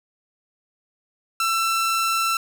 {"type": "tone", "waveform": "sawtooth", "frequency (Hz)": 1339, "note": "E6", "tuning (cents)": 27, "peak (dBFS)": -16, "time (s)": [1.4, 2.37], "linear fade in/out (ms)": 2, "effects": []}